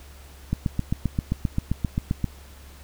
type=click train; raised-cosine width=5 ms; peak=-10 dBFS; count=14; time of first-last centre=0.53-2.243 s; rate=7.59 Hz; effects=added 69 Hz sine -44 dBFS peak until 2.83 s + pink hiss -50 dBFS RMS until 2.83 s